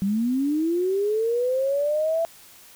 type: linear sweep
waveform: sine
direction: up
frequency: 188.6 to 670 Hz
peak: -20 dBFS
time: 0.02-2.25 s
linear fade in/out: 0 ms
effects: white hiss -49 dBFS RMS until 2.75 s